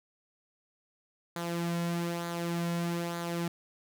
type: tone with flanger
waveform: sawtooth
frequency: 170.9 Hz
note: F3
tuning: 37 cents flat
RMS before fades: -33 dBFS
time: 1.36-3.48 s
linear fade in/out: 2 ms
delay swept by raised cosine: 0.36 to 2.56 ms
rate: 1.1 Hz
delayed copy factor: -0.5
effects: none